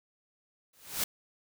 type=noise with exponential growth; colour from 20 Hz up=white; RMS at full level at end=-27 dBFS; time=0.73-1.04 s; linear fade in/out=5 ms; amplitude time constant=66 ms; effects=none